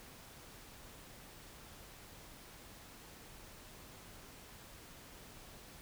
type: silence
effects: pink hiss -55 dBFS RMS until 5.81 s